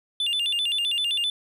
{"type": "tone with vibrato", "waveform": "triangle", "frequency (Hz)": 3136, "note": "G7", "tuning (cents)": 0, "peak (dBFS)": -21, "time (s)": [0.2, 1.3], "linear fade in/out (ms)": 2, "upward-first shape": "square", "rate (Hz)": 7.7, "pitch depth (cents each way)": 190, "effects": []}